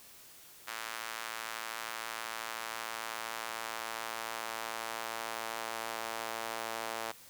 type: tone with high-pass filter sweep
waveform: sawtooth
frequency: 112.9 Hz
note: A2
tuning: 45 cents sharp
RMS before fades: -40 dBFS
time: 0.67-7.12 s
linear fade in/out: 10 ms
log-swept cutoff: 1300 to 700 Hz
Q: 1.1
effects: white hiss -55 dBFS RMS until 7.29 s